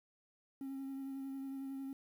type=tone with vibrato; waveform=triangle; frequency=270.5 Hz; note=C#4; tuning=42 cents flat; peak=-38 dBFS; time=0.61-1.93 s; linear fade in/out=2 ms; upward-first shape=triangle; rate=11 Hz; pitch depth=22 cents each way; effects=tanh soft clip ceiling -35 dBFS + 11-bit

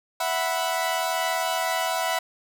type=chord; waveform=sawtooth; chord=E suspended second; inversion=none; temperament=equal; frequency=659.3 / 740 / 987.8 Hz; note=E5 / F#5 / B5; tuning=0 / 0 / 0 cents; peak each=-24 / -24 / -25 dBFS; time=0.2-2.19 s; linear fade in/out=5 ms; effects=none

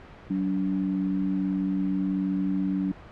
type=tone pair together; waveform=sine; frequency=188.36 / 286.8 Hz; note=F#3 / D4; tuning=+31 / -41 cents; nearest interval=perfect fifth; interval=728 cents; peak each=-26 / -27 dBFS; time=0.3-2.92 s; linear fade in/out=5 ms; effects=pink hiss -46 dBFS RMS until 3.11 s + low-pass 2000 Hz 12 dB/octave

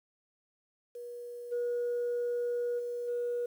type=tone with level steps; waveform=sine; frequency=481.8 Hz; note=B4; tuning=43 cents flat; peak=-40 / -28 / -33 / -29 dBFS; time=0.95-3.46 s; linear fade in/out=5 ms; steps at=1.51 / 2.78 / 3.07 s; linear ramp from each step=20 ms; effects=tanh soft clip ceiling -27 dBFS + 10-bit

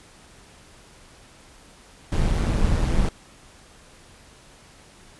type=noise with amplitude modulation; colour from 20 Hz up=brown; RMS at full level=-18 dBFS; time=2.12-3.09 s; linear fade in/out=2 ms; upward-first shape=sine; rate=164 Hz; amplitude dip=55%; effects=pink hiss -50 dBFS RMS until 5.19 s + resampled to 24000 Hz

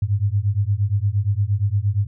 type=beating tone pair; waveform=sine; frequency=97.4 / 106 Hz; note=G2 / G#2; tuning=-11 / +36 cents; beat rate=8.6 Hz; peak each=-20 dBFS; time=0.02-2.07 s; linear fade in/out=5 ms; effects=none

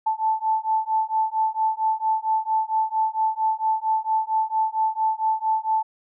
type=beating tone pair; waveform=sine; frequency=876 / 880.4 Hz; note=A5 / A5; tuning=-8 / +1 cents; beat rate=4.4 Hz; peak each=-23 dBFS; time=0.06-5.83 s; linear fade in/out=10 ms; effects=none

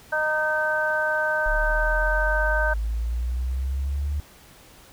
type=harmonic tone; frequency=308.3 Hz; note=D#4; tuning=16 cents flat; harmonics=2 / 3 / 4 / 5; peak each=-26 / -29 / -35 / -23 dBFS; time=0.12-2.74 s; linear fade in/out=10 ms
type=linear sweep; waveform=sine; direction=up; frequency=35 to 73.8 Hz; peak=-23 dBFS; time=1.46-4.2 s; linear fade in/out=0 ms
effects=pink hiss -50 dBFS RMS until 4.92 s

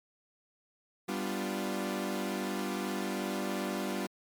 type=chord; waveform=sawtooth; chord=G dominant seventh; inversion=none; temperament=equal; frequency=196 / 246.9 / 293.7 / 349.2 Hz; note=G3 / B3 / D4 / F4; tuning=0 / 0 / 0 / 0 cents; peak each=-32 / -35 / -36 / -34 dBFS; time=1.08-4.07 s; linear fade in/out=10 ms; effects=MP3 96 kbps

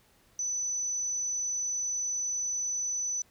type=tone; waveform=sine; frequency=5990 Hz; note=F#8; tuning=20 cents sharp; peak=-29 dBFS; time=0.39-3.22 s; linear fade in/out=2 ms; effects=pink hiss -64 dBFS RMS until 3.3 s

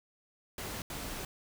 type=noise bursts at uneven times; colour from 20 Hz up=pink; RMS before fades=-40 dBFS; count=2; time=0.58-0.82 / 0.9-1.25 s; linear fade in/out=2 ms; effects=none

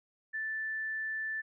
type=tone; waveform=sine; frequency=1760 Hz; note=A6; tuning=in tune; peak=-33 dBFS; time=0.33-1.42 s; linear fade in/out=20 ms; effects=none

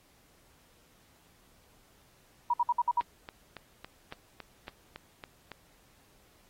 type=tone bursts; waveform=sine; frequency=960 Hz; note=B5; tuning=49 cents flat; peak=-23 dBFS; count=6; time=2.5-3.007 s; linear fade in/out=5 ms; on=37 ms; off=57 ms
type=click train; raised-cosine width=0.3 ms; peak=-25 dBFS; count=10; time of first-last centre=3.01-5.517 s; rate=3.59 Hz
effects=pink hiss -64 dBFS RMS until 6.49 s + AAC 48 kbps

